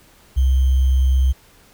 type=tone with sample-and-hold; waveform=sine; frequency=65.41 Hz; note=C2; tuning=in tune; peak=-12 dBFS; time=0.36-1.33 s; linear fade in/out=20 ms; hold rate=3150 Hz; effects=pink hiss -51 dBFS RMS until 1.73 s